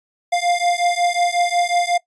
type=beating tone pair; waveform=square; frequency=698.5 / 704 Hz; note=F5 / F5; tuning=0 / +14 cents; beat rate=5.5 Hz; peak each=-20 dBFS; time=0.32-1.98 s; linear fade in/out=10 ms; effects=noise-tail reverb RT60 0.1 s tail -20 dB re dry + resampled to 22050 Hz